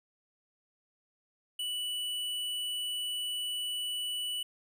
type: tone with hard clipping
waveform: triangle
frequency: 2960 Hz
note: F#7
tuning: in tune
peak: -34 dBFS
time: 1.59-4.43 s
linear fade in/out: 5 ms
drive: 14 dB
effects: none